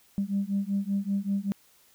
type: beating tone pair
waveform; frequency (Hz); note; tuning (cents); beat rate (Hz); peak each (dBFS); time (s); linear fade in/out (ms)
sine; 196.1 / 201.3; G3 / G3; +1 / +46; 5.2; -28; 0.18-1.52; 0
effects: tanh soft clip ceiling -19 dBFS + white hiss -61 dBFS RMS until 1.94 s